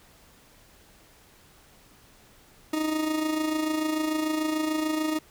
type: tone with amplitude modulation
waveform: 40% pulse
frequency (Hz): 311.1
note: D#4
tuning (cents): 0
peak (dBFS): -22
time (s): 2.73-5.19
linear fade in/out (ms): 5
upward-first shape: sine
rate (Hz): 26.8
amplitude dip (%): 50
effects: pink hiss -56 dBFS RMS until 5.3 s